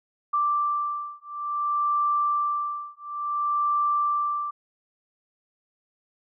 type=beating tone pair; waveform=sine; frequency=1174.7 / 1175.27 Hz; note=D6 / D6; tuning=0 / +1 cents; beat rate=0.57 Hz; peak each=-26 dBFS; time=0.33-4.51 s; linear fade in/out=10 ms; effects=none